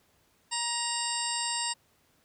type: harmonic tone with a mistuned harmonic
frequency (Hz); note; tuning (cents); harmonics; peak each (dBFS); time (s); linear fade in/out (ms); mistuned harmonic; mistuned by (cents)
943; A#5; +20; 1 / 2 / 3 / 4 / 5 / 6 / 8 / 9; -35 / -40 / -38 / -40 / -37 / -40 / -36 / -36; 0.51-1.74; 20; 6; -94
effects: pink hiss -67 dBFS RMS until 2.24 s + high-pass 60 Hz 12 dB/octave